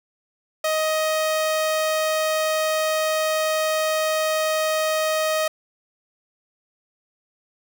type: tone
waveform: sawtooth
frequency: 627 Hz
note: D#5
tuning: 13 cents sharp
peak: -16 dBFS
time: 0.64-5.48 s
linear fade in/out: 5 ms
effects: none